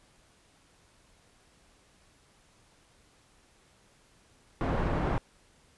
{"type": "low-pass noise", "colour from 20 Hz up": "pink", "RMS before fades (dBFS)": -29, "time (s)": [4.61, 5.18], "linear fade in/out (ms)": 0, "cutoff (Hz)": 1200, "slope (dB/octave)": 12, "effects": ["pink hiss -63 dBFS RMS until 5.77 s", "resampled to 24000 Hz"]}